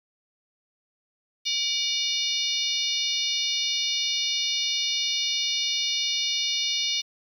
harmonic tone with a mistuned harmonic, 723 Hz, F#5, 40 cents flat, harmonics 3 / 4 / 5 / 6 / 7 / 8, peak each -34 / -31 / -28 / -31 / -32 / -33 dBFS, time 1.45-7.02 s, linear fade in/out 20 ms, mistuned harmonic 3, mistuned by +110 cents, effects 9-bit

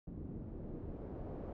pink noise with low-pass filter sweep, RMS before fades -45 dBFS, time 0.07-1.53 s, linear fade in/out 5 ms, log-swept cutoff 260 to 580 Hz, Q 1.2, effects none

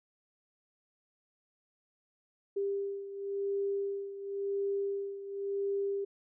sine beating tone pair, 397.5 / 398.44 Hz, G4 / G4, +24 / +28 cents, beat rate 0.94 Hz, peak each -33 / -38 dBFS, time 2.56-6.05 s, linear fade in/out 10 ms, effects none

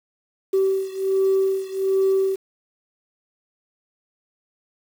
sine beating tone pair, 384.5 / 385.8 Hz, G4 / G4, -33 / -28 cents, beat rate 1.3 Hz, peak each -19 / -21 dBFS, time 0.53-2.36 s, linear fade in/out 10 ms, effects tanh soft clip ceiling -12 dBFS + 7-bit

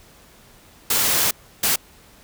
white noise bursts at uneven times, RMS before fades -19 dBFS, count 2, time 0.9-1.31 / 1.63-1.76 s, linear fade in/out 5 ms, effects pink hiss -50 dBFS RMS until 2.23 s

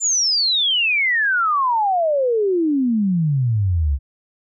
sine exponential sweep, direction down, 7290 to 65.41 Hz, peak -15 dBFS, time 0-3.99 s, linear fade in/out 50 ms, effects none

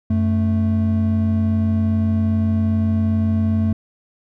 triangle tone pair together, 92.5 / 220 Hz, F#2 / A3, 0 / 0 cents, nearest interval octave + minor third, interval 1500 cents, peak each -16 dBFS, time 0.1-3.73 s, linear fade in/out 5 ms, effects none

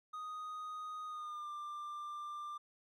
triangle tone with pitch glide, 1244.5 to 1188.3 Hz, D#6 to D6, 0 to +20 cents, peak -40 dBFS, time 0.13-2.58 s, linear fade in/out 10 ms, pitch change -80 cents, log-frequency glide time 1.06-1.5 s, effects none

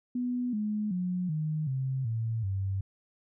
sine tone with pitch steps, 246.9 / 211.2 / 180.74 / 154.64 / 132.31 / 113.2 / 96.86 Hz, B3 / G#3 / F#3 / D#3 / C3 / A2 / G2, 0 / +29 / -40 / -10 / +20 / +50 / -20 cents, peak -28 dBFS, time 0.15-2.81 s, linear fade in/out 5 ms, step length 380 ms, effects none

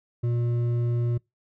sine tone with hard clipping, 119.3 Hz, A#2, 41 cents sharp, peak -24 dBFS, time 0.23-1.18 s, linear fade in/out 10 ms, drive 7 dB, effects noise-tail reverb RT60 0.2 s tail -25 dB re dry

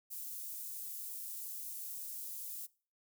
white high-pass noise, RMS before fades -44 dBFS, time 0.1-2.67 s, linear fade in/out 20 ms, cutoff 10000 Hz, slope 12 dB/octave, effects noise-tail reverb RT60 0.4 s tail -22 dB re dry

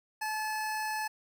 25% pulse tone, 863 Hz, A5, 34 cents flat, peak -28 dBFS, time 0.21-1.08 s, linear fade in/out 10 ms, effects none

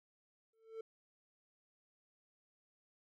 triangle tone with exponential growth, 446.7 Hz, A4, 26 cents sharp, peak -38 dBFS, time 0.53-0.81 s, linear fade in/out 5 ms, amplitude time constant 59 ms, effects none

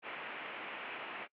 white low-pass noise, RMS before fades -44 dBFS, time 0.02-1.28 s, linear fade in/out 50 ms, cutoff 2800 Hz, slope 48 dB/octave, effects noise-tail reverb RT60 0.1 s tail -23 dB re dry + high-pass 300 Hz 12 dB/octave

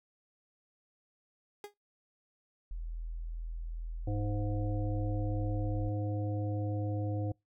30% pulse tone with exponential decay, 411.2 Hz, G#4, 17 cents flat, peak -36 dBFS, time 1.64-1.74 s, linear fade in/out 1 ms, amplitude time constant 20 ms
sine tone, 41.2 Hz, E1, in tune, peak -36 dBFS, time 2.71-5.89 s, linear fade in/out 0 ms
harmonic tone, 103.6 Hz, G#2, 4 cents flat, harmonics 1 / 3 / 5 / 7, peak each -32 / -39 / -42 / -46 dBFS, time 4.07-7.32 s, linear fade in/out 5 ms
effects noise-tail reverb RT60 0.2 s tail -26 dB re dry

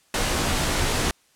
pink noise with comb filter, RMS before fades -23 dBFS, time 0.14-1.11 s, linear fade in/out 2 ms, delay 18 ms, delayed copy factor -0.6, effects white hiss -61 dBFS RMS until 1.35 s + low-pass 10000 Hz 12 dB/octave

